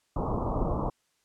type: low-pass noise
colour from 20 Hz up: pink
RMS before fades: -29 dBFS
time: 0.16-0.9 s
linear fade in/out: 5 ms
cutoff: 1200 Hz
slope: 96 dB/octave
effects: white hiss -72 dBFS RMS until 1.24 s + low-pass 9000 Hz 12 dB/octave